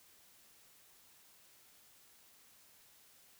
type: silence
effects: white hiss -64 dBFS RMS until 3.39 s